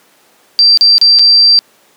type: tone with dropouts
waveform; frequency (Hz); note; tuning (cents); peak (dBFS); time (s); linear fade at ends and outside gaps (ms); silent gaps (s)
sine; 4699; D8; 0; -3; 0.59-1.59; 0; 0.774-0.81 / 0.981-1.014 / 1.188-1.193
effects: pink hiss -48 dBFS RMS until 1.96 s + high-pass 300 Hz 12 dB/octave